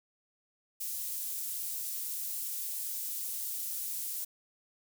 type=high-pass noise; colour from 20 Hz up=pink; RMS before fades=-37 dBFS; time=0.8-4.25 s; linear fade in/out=10 ms; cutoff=11000 Hz; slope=12 dB/octave; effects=none